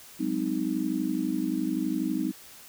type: chord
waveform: sine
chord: Ab dominant seventh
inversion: third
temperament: just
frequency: 186.89 / 207.7 / 259.6 / 311.5 Hz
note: Gb3 / Ab3 / C4 / Eb4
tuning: +18 / 0 / -13 / +2 cents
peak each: -34 / -34 / -30 / -29 dBFS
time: 0.19-2.32 s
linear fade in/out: 20 ms
effects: white hiss -49 dBFS RMS until 2.68 s